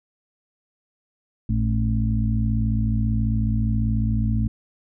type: harmonic tone with a mistuned harmonic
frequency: 54.5 Hz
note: A1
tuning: 16 cents flat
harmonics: 1 / 2 / 4 / 5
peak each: -23 / -22 / -25 / -34 dBFS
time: 1.49-4.48 s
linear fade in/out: 5 ms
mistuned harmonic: 2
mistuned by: +62 cents
effects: none